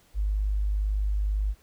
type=tone; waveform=sine; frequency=51 Hz; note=G#1; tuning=31 cents flat; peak=-23 dBFS; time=0.14-1.55 s; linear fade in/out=50 ms; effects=pink hiss -61 dBFS RMS until 1.62 s